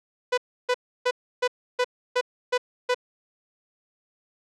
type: tone bursts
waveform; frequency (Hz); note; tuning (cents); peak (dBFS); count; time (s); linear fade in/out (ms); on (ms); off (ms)
sawtooth; 496.9; B4; +11; -16; 8; 0.32-2.946; 10; 57; 310
effects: low-pass 5000 Hz 12 dB/octave